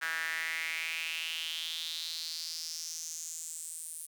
sawtooth tone with high-pass filter sweep, 162.4 Hz, E3, 26 cents flat, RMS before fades -38 dBFS, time 0.01-4.07 s, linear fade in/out 20 ms, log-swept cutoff 1600 to 9700 Hz, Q 4.9, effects none

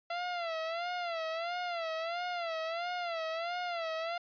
sawtooth tone with vibrato, 678 Hz, E5, 49 cents sharp, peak -30 dBFS, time 0.1-4.18 s, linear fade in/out 5 ms, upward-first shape sine, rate 1.5 Hz, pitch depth 97 cents each way, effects resampled to 11025 Hz

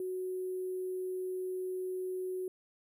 sine tone with sample-and-hold, 370 Hz, F#4, in tune, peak -34 dBFS, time 0-2.48 s, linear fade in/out 2 ms, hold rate 11025 Hz, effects none

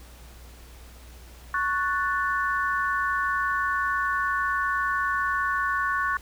sine chord, F# minor, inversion second, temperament equal, 1108.7 / 1480 / 1760 Hz, C#6 / F#6 / A6, 0 / 0 / 0 cents, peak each -26 / -27 / -30 dBFS, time 1.54-6.17 s, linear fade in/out 2 ms, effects added 60 Hz sine -45 dBFS peak until 6.21 s + pink hiss -51 dBFS RMS until 6.21 s

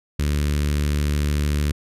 sawtooth tone with notch filter, 73.42 Hz, D2, in tune, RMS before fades -21 dBFS, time 0.19-1.72 s, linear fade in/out 5 ms, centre 760 Hz, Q 0.55, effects resampled to 32000 Hz

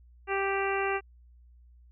harmonic tone, 392 Hz, G4, in tune, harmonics 1 / 2 / 3 / 4 / 5 / 6 / 7, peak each -30 / -33 / -35 / -36 / -37 / -38 / -38 dBFS, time 0.27-1.01 s, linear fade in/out 50 ms, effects added 60 Hz sine -53 dBFS peak until 1.91 s

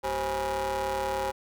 30% pulse ring-modulated tone, 146.83 Hz, D3, in tune, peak -22 dBFS, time 0.03-1.32 s, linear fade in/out 20 ms, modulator 679 Hz, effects none

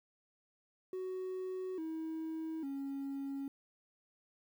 triangle tone with pitch steps, 372.2 / 320.3 / 275.6 Hz, F#4 / E4 / C#4, +10 / -50 / -10 cents, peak -35 dBFS, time 0.93-3.48 s, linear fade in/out 2 ms, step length 850 ms, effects tanh soft clip ceiling -32 dBFS + 11-bit

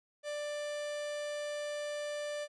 45% pulse tone, 590 Hz, D5, 8 cents sharp, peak -36 dBFS, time 0.23-2.48 s, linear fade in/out 50 ms, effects resampled to 22050 Hz

